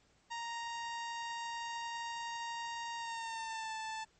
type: tone with pitch glide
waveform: sawtooth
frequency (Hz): 932.3 to 880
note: A#5 to A5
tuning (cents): 0 to 0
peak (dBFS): -35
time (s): 0.3-4.05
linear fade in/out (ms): 20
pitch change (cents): -100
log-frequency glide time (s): 2.97-3.74
effects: pink hiss -70 dBFS RMS until 4.19 s + MP3 32 kbps